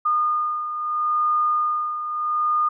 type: beating tone pair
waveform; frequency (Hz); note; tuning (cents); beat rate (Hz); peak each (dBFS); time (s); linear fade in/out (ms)
sine; 1220 / 1220.76; D#6 / D#6; -34 / -33; 0.76; -20 / -27; 0.05-2.69; 10
effects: none